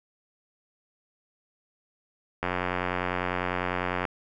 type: click train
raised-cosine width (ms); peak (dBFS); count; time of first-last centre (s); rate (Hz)
0.5; -12; 147; 2.43-4.052; 90
effects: none